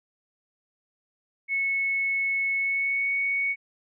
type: tone with pitch glide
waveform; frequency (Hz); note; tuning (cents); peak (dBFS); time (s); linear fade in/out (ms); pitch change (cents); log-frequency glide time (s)
sine; 2200 to 2226; C#7 to C#7; -14 to +7; -23; 1.48-3.56; 50; +21; 2.57-3.12
effects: none